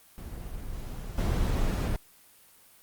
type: noise with level steps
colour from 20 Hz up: brown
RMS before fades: -38 / -26 dBFS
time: 0.18-1.96 s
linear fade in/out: 0 ms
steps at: 1.18 s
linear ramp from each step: 2 ms
effects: white hiss -57 dBFS RMS until 2.82 s + Opus 32 kbps